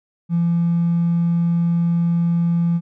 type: tone with hard clipping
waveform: triangle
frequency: 170 Hz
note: F3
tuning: 46 cents flat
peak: -15 dBFS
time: 0.29-2.81 s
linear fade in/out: 50 ms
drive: 3 dB
effects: none